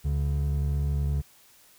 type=tone pair together; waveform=triangle; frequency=71.92 / 142.6 Hz; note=D2 / C#3; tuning=-36 / +49 cents; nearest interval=octave; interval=1185 cents; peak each=-23 / -27 dBFS; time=0.04-1.22 s; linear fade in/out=20 ms; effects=white hiss -57 dBFS RMS until 1.78 s